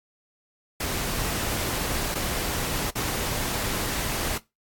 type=noise with dropouts; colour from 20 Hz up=pink; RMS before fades=-28 dBFS; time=0.8-4.38 s; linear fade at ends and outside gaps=5 ms; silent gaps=2.144-2.153 / 2.905-2.954 s; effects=noise-tail reverb RT60 0.2 s tail -18 dB re dry + AAC 64 kbps